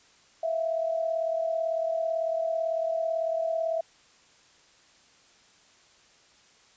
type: tone pair together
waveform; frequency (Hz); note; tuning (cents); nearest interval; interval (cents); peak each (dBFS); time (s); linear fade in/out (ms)
sine; 652 / 690; E5 / F5; -19 / -21; minor second; 98; -26 / -33; 0.43-3.81; 5
effects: white hiss -59 dBFS RMS until 6.76 s + resampled to 16000 Hz